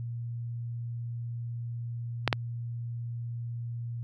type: clicks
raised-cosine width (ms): 0.3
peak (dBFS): -7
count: 2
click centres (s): 2.277 / 2.328
effects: added 118 Hz sine -33 dBFS peak until 4.03 s